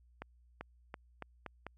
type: accelerating click train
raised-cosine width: 0.5 ms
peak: -27 dBFS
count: 6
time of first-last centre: 0.22-1.666 s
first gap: 390 ms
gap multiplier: 0.85
effects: added 60 Hz sine -62 dBFS peak until 1.77 s